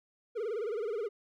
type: tone with vibrato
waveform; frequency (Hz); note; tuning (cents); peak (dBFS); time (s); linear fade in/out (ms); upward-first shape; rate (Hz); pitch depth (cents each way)
triangle; 440; A4; 0; -30; 0.35-1.09; 20; sine; 19; 160
effects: none